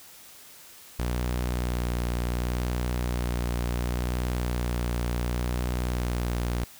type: tone with vibrato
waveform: sawtooth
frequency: 60.5 Hz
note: B1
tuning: 35 cents flat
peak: -22 dBFS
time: 0.99-6.64 s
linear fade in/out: 0 ms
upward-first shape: sine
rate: 0.69 Hz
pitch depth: 21 cents each way
effects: white hiss -49 dBFS RMS until 6.79 s